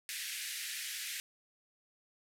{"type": "band-pass noise", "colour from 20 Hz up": "pink", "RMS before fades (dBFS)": -41, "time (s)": [0.09, 1.2], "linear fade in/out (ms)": 0, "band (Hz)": [1700, 14000], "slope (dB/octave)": 48, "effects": []}